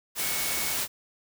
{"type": "tone in noise", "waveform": "sine", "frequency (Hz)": 2217, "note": "C#7", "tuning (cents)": 0, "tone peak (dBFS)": -37, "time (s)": [0.18, 0.77], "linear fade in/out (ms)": 50, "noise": "white", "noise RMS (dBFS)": -29, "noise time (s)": [0.15, 0.88], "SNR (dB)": -11, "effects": []}